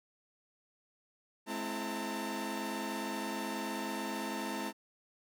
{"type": "tone cluster", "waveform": "sawtooth", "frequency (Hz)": [212, 261.3, 331.2, 904], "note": ["G#3", "C4", "E4", "A5"], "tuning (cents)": [36, -2, 8, 47], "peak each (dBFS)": [-37, -38, -38, -37], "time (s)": [1.46, 4.73], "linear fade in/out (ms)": 50, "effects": []}